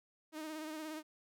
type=tone with vibrato; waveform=sawtooth; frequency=311.1 Hz; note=D#4; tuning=in tune; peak=-38 dBFS; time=0.32-1.03 s; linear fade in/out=50 ms; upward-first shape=sine; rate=17 Hz; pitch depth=39 cents each way; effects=none